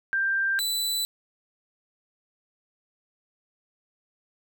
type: tone pair in turn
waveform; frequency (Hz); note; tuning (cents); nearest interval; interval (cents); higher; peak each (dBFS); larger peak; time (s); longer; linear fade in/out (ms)
sine / sawtooth; 1580 / 3981; G6 / B7; +13 / +13; octave + major third; 1600; second; -22; neither; 0.13-0.59 / 0.59-1.05; neither; 0
effects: none